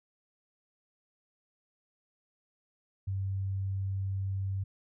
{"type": "tone", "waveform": "sine", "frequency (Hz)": 96.8, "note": "G2", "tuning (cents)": -21, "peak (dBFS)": -30, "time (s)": [3.07, 4.64], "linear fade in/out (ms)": 10, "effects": []}